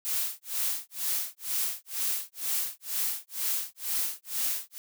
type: noise with tremolo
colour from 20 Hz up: blue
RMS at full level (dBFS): -28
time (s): 0.05-4.78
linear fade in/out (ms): 0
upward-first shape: sine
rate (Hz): 2.1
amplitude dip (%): 100
effects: none